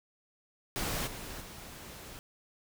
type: noise with level steps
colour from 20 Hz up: pink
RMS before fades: -34 / -43 / -47 dBFS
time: 0.76-2.19 s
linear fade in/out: 0 ms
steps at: 1.06 / 1.4 s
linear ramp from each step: 20 ms
effects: none